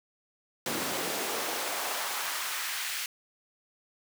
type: noise with high-pass filter sweep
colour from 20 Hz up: pink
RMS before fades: -33 dBFS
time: 0.66-3.06 s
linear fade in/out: 2 ms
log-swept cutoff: 230 to 2100 Hz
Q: 1.1
effects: none